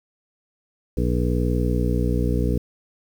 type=harmonic tone; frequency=60.5 Hz; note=B1; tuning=35 cents flat; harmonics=1 / 2 / 3 / 4 / 5 / 7 / 8; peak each=-22 / -25 / -27 / -28 / -29 / -30 / -31 dBFS; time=0.97-2.58 s; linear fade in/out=5 ms; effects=8-bit